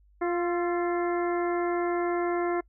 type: harmonic tone with a mistuned harmonic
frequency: 349.2 Hz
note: F4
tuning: in tune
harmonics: 1 / 2 / 3 / 4 / 5 / 6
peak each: -26 / -32 / -36 / -38 / -40 / -42 dBFS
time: 0.21-2.61 s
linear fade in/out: 10 ms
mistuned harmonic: 4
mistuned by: -45 cents
effects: noise-tail reverb RT60 0.1 s tail -26 dB re dry + added 50 Hz sine -57 dBFS peak until 2.68 s